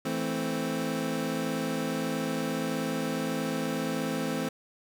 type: chord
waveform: 25% pulse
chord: A minor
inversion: second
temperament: equal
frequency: 164.81 / 220 / 261.6 Hz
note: E3 / A3 / C4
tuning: 0 / 0 / 0 cents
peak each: -31 / -30 / -28 dBFS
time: 0.05-4.49 s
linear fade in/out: 5 ms
effects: none